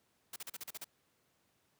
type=noise bursts; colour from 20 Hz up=white; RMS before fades=-44 dBFS; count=8; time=0.33-0.844 s; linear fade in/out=5 ms; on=31 ms; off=38 ms; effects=pink hiss -75 dBFS RMS until 1.79 s + high-pass 100 Hz 12 dB/octave